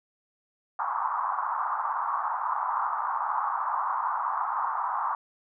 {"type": "band-pass noise", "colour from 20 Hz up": "white", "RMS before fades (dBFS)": -29, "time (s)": [0.79, 5.15], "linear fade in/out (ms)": 2, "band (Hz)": [850, 1200], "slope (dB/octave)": 48, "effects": []}